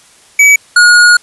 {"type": "tone pair in turn", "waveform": "square", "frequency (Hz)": [2281, 1441.5], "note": ["C#7", "F#6"], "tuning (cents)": [49, -46], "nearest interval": "minor sixth", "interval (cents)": 795, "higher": "first", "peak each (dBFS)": -3, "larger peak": "neither", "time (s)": [[0.39, 0.56], [0.76, 1.17]], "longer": "second", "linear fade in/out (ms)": 5, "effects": ["white hiss -43 dBFS RMS until 1.22 s", "resampled to 24000 Hz"]}